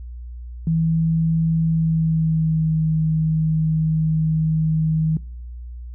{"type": "tone with pitch glide", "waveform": "sine", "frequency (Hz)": [162.7, 158.25], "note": ["E3", "D#3"], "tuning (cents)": [-22, 30], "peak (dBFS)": -16, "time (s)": [0.67, 5.17], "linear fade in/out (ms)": 2, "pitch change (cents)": -48, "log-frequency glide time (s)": [1.61, 2.79], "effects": ["noise-tail reverb RT60 0.7 s tail -23 dB re dry", "added 60 Hz sine -31 dBFS peak until 5.94 s"]}